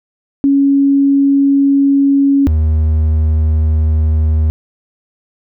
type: tone pair in turn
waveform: sine / triangle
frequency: 277.9 / 77.98 Hz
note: C#4 / D#2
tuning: +4 / +4 cents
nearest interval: octave + minor seventh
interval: 2200 cents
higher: first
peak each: -7 dBFS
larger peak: neither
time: 0.44-2.47 / 2.47-4.5 s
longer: neither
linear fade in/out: 0 ms
effects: none